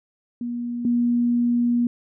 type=tone pair in turn; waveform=sine; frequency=239.7 / 239.7 Hz; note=A#3 / A#3; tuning=+48 / +48 cents; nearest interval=unison; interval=0 cents; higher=neither; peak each=-25 / -17 dBFS; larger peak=second; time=0.41-0.85 / 0.85-1.87 s; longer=second; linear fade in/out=2 ms; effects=none